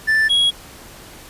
triangle tone pair in turn, 1764 / 3316 Hz, A6 / G#7, +4 / -3 cents, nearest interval major seventh, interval 1093 cents, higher second, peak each -11 dBFS, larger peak neither, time 0.07-0.29 / 0.29-0.51 s, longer neither, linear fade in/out 20 ms, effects pink hiss -40 dBFS RMS until 1.29 s + resampled to 32000 Hz

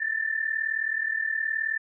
sine tone pair together, 1756 / 1795 Hz, A6 / A6, -4 / +34 cents, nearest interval unison, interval 38 cents, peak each -28 dBFS, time 0-1.78 s, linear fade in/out 10 ms, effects none

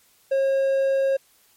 triangle tone, 541 Hz, C#5, 42 cents flat, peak -16 dBFS, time 0.31-1.17 s, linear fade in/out 10 ms, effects white hiss -59 dBFS RMS until 1.56 s + MP3 64 kbps

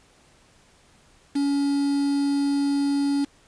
triangle tone with quantisation, 281.9 Hz, C#4, 29 cents sharp, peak -18 dBFS, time 1.35-3.25 s, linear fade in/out 10 ms, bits 6, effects pink hiss -57 dBFS RMS until 3.47 s + resampled to 22050 Hz

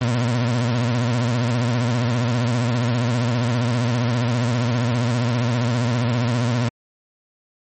30% pulse tone with vibrato, 120 Hz, B2, 49 cents flat, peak -15 dBFS, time 0.01-6.69 s, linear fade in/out 5 ms, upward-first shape sine, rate 15 Hz, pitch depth 99 cents each way, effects MP3 32 kbps

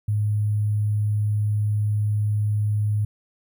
sine tone with sample-and-hold, 105 Hz, G#2, 19 cents sharp, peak -19 dBFS, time 0.08-3.05 s, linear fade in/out 5 ms, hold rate 11025 Hz, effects none

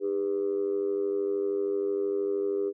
sine tone with amplitude modulation, 400.8 Hz, G4, 38 cents sharp, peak -21 dBFS, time 0-2.73 s, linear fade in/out 50 ms, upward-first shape sine, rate 93 Hz, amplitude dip 80%, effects tanh soft clip ceiling -19 dBFS

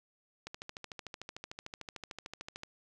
click train, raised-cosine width 0.2 ms, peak -25 dBFS, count 30, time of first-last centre 0.47-2.634 s, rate 13.4 Hz, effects none

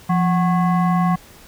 sine tone with frequency modulation, 174.61 Hz, F3, in tune, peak -14 dBFS, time 0.09-1.16 s, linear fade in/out 10 ms, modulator 919 Hz, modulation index 0.79, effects pink hiss -45 dBFS RMS until 1.47 s

